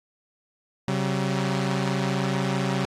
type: tone pair together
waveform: sawtooth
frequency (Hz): 135 / 190.2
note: C#3 / F#3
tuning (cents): -45 / +48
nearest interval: tritone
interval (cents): 593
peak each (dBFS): -22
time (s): 0.88-2.85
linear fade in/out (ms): 0
effects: low-pass 7000 Hz 12 dB/octave + AAC 48 kbps